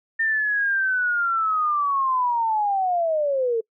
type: linear sweep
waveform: sine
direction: down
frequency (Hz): 1812 to 440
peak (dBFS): -19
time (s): 0.19-3.61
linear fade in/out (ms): 10
effects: noise-tail reverb RT60 0.1 s tail -25 dB re dry